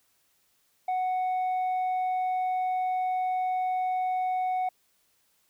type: tone with tanh clipping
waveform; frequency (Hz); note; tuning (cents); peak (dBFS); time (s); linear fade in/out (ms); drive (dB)
sine; 740; F#5; 0; -26; 0.88-4.69; 5; 3
effects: white hiss -69 dBFS RMS until 5.49 s

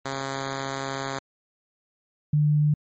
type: tone pair in turn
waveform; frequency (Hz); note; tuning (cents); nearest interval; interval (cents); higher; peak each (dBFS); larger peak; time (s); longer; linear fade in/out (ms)
5% pulse / sine; 135.8 / 149.32; C#3 / D3; -35 / +29; major second; 164; second; -17; neither; 0.05-1.19 / 2.33-2.74; first; 5
effects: MP3 32 kbps

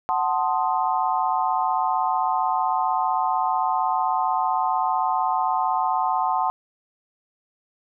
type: chord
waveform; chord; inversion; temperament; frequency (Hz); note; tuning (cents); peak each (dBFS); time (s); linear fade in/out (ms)
sine; F# diminished seventh; none; equal with one note detuned; 744.3 / 880 / 1046.5 / 1244.5; F#5 / A5 / C6 / Eb6; +10 / 0 / 0 / 0; -24 / -24 / -25 / -30; 0.09-6.5; 0
effects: none

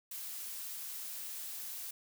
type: noise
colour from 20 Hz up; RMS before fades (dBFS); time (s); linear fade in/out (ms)
blue; -43; 0.11-1.91; 5
effects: none

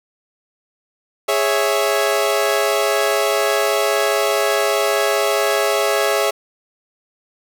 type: chord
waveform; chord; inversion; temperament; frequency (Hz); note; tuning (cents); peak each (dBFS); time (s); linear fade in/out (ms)
sawtooth; C# minor; second; equal; 415.3 / 554.4 / 659.3; G#4 / C#5 / E5; 0 / 0 / 0; -16; 1.28-6.31; 10
effects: none

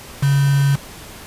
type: tone with quantisation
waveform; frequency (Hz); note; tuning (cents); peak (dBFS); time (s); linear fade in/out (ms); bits
sine; 139.7; C#3; +14; -12; 0.22-0.76; 10; 4
effects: pink hiss -37 dBFS RMS until 1.26 s + resampled to 32000 Hz

